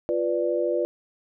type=chord; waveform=sine; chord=B diminished; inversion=second; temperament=equal; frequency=349.2 / 493.9 / 587.3 Hz; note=F4 / B4 / D5; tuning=0 / 0 / 0 cents; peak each=-26 dBFS; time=0.09-0.85 s; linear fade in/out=0 ms; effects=none